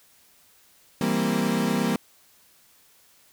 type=chord; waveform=35% pulse; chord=C dominant seventh; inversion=first; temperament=equal; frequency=164.81 / 196 / 233.1 / 261.6 Hz; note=E3 / G3 / Bb3 / C4; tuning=0 / 0 / 0 / 0 cents; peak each=-28 / -25 / -24 / -28 dBFS; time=1.01-1.96 s; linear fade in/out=2 ms; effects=white hiss -58 dBFS RMS until 3.32 s